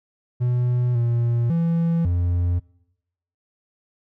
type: tone with pitch steps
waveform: triangle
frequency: 123.1 / 118.4 / 167.3 / 87.7 Hz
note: B2 / A#2 / E3 / F2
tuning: -5 / +27 / +26 / +8 cents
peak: -16 dBFS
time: 0.4-2.6 s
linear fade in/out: 20 ms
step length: 550 ms
effects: noise-tail reverb RT60 0.8 s tail -22 dB re dry